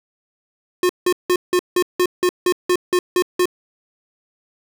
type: tone bursts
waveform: square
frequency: 360 Hz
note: F#4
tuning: 47 cents flat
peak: -14 dBFS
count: 12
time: 0.83-3.456 s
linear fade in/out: 2 ms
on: 63 ms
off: 170 ms
effects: none